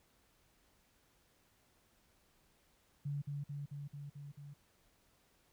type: tone with echo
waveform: sine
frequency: 143.3 Hz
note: D3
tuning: 42 cents flat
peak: -36 dBFS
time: 3.05-3.22 s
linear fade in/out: 10 ms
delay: 220 ms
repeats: 6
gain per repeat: -2 dB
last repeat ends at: 4.54 s
effects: pink hiss -72 dBFS RMS until 5.52 s